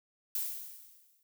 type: noise with exponential decay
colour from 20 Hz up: violet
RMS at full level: -32 dBFS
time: 0.35-1.23 s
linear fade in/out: 2 ms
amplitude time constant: 190 ms
effects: none